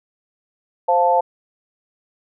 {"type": "chord", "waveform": "sine", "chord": "F major", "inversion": "second", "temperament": "equal", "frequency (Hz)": [523.3, 698.5, 880], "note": ["C5", "F5", "A5"], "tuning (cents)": [0, 0, 0], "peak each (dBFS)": [-18, -18, -16], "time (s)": [0.88, 1.21], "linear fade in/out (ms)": 10, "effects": []}